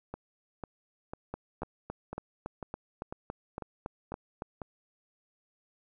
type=two click trains; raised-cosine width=1 ms; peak=-22 / -24 dBFS; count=12 / 10; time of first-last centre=1.34-4.421 / 0.14-4.618 s; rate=3.57 / 2.01 Hz; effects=none